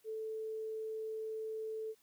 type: tone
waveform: sine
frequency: 439.1 Hz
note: A4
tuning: 4 cents flat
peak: -38 dBFS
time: 0.04-1.95 s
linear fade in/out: 50 ms
effects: white hiss -71 dBFS RMS until 2.02 s